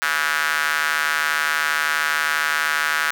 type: tone with high-pass filter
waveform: square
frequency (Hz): 76.2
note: D#2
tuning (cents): -36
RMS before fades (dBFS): -21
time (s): 0.02-3.11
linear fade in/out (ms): 0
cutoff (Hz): 1500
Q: 3.6
effects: none